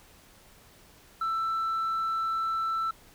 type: tone with tanh clipping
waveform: sine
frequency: 1329 Hz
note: E6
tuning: 14 cents sharp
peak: -27 dBFS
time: 1.21-2.91 s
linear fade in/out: 5 ms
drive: 1 dB
effects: pink hiss -56 dBFS RMS until 3.14 s